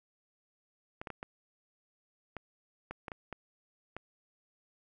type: clicks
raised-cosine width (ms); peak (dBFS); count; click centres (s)
0.5; -25; 10; 1.015 / 1.072 / 1.103 / 1.229 / 2.367 / 2.91 / 3.082 / 3.118 / 3.327 / 3.966
effects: none